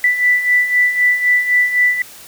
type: beating tone pair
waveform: sine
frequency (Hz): 1975.5 / 1979.4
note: B6 / B6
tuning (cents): 0 / +3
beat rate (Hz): 3.9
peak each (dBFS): -18 / -12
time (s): 0.04-2.02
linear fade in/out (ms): 2
effects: white hiss -38 dBFS RMS until 2.27 s